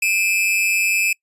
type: tone pair together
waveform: 45% pulse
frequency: 2400 / 2591 Hz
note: D7 / E7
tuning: +37 / -30 cents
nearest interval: minor second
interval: 133 cents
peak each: -20 / -18 dBFS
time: 0.02-1.13 s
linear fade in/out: 5 ms
effects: noise-tail reverb RT60 0.1 s tail -26 dB re dry + resampled to 32000 Hz